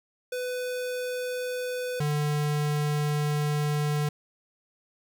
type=tone pair in turn; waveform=square; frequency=499.4 / 148.47 Hz; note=B4 / D3; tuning=+19 / +19 cents; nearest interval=octave + major sixth; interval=2100 cents; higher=first; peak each=-30 / -25 dBFS; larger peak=second; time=0.32-2 / 2-4.09 s; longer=second; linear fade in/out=5 ms; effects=none